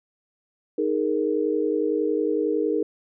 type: chord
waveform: sine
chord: D# suspended fourth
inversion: none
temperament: equal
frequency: 311.1 / 415.3 / 466.2 Hz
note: D#4 / G#4 / A#4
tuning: 0 / 0 / 0 cents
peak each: -25 dBFS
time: 0.78-2.83 s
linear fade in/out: 5 ms
effects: none